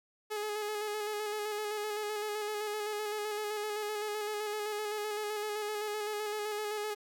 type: tone with vibrato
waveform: sawtooth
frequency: 421.5 Hz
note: G#4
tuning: 26 cents sharp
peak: -30 dBFS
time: 0.3-6.95 s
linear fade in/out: 20 ms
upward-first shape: square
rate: 7.8 Hz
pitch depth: 25 cents each way
effects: 11-bit